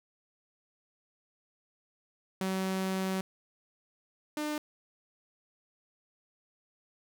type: tone pair in turn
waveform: sawtooth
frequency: 189.5 / 300.8 Hz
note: F#3 / D4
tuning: +42 / +42 cents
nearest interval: minor sixth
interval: 800 cents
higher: second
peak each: -26 / -28 dBFS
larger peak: first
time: 2.41-3.21 / 4.37-4.58 s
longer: first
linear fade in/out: 2 ms
effects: none